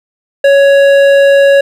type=tone with hard clipping; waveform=triangle; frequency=557 Hz; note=C#5; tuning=8 cents sharp; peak=-5 dBFS; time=0.44-1.61 s; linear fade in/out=5 ms; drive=14 dB; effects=none